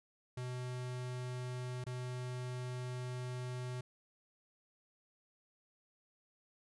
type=tone with dropouts; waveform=square; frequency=125.4 Hz; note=B2; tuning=27 cents sharp; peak=-40 dBFS; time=0.37-3.81 s; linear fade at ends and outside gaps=5 ms; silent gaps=1.841-1.865 s; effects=resampled to 24000 Hz